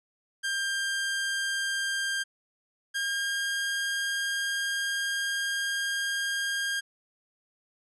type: tone pair in turn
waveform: sawtooth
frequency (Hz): 1594 / 1612.5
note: G6 / G6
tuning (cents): +28 / +48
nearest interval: unison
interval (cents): 20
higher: second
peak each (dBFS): -24 / -24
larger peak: neither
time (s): 0.43-2.24 / 2.94-6.81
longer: second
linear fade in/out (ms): 20
effects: resampled to 24000 Hz